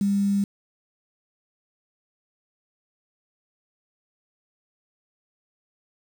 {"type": "tone with quantisation", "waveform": "sine", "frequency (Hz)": 200, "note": "G3", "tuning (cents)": 35, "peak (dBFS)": -19, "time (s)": [0.01, 0.44], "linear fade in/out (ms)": 2, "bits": 7, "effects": []}